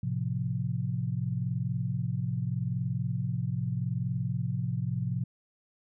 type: chord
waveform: sine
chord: F major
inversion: first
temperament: equal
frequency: 110 / 130.81 / 174.61 Hz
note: A2 / C3 / F3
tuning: 0 / 0 / 0 cents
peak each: -33 / -31 / -34 dBFS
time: 0.03-5.24 s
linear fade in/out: 5 ms
effects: none

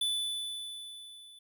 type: tone with level ramp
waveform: square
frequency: 3486 Hz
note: A7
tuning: 17 cents flat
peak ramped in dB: -28 to -52 dBFS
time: 0.01-1.39 s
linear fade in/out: 5 ms
effects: none

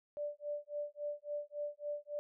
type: tone with tremolo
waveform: sine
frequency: 587.3 Hz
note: D5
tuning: in tune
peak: -35 dBFS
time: 0.17-2.19 s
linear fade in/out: 0 ms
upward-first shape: sine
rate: 3.6 Hz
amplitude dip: 100%
effects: none

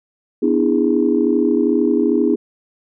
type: chord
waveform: sine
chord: E dominant seventh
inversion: second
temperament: just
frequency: 247.2 / 296.7 / 329.6 / 412 Hz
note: B3 / D4 / E4 / G#4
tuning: +2 / +18 / 0 / -14 cents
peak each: -18 dBFS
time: 0.42-2.36 s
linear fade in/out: 10 ms
effects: tanh soft clip ceiling -2 dBFS

